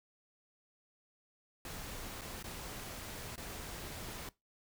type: noise with dropouts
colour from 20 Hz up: pink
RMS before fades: -45 dBFS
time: 1.65-4.29 s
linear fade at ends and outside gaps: 2 ms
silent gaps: 2.211-2.216 / 2.427-2.441 / 3.358-3.378 s
effects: noise-tail reverb RT60 0.2 s tail -20 dB re dry